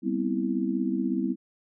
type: chord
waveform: sine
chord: C major seventh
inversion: second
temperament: just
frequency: 196.22 / 245.3 / 261.6 / 327 Hz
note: G3 / B3 / C4 / E4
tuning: +2 / -12 / 0 / -14 cents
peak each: -30 dBFS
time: 0.02-1.36 s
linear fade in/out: 50 ms
effects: none